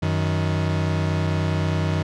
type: tone pair together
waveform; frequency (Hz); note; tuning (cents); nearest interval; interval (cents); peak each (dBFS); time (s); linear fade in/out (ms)
40% pulse; 93.06 / 156.7; F#2 / D#3; +10 / +13; major sixth; 903; -22; 0.02-2.03; 10
effects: low-pass 5000 Hz 12 dB/octave